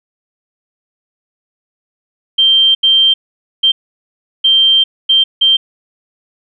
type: tone bursts at uneven times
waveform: sine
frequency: 3150 Hz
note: G7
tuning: 8 cents sharp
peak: -6 dBFS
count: 6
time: 2.38-2.75 / 2.83-3.14 / 3.63-3.72 / 4.44-4.84 / 5.09-5.24 / 5.41-5.57 s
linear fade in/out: 10 ms
effects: none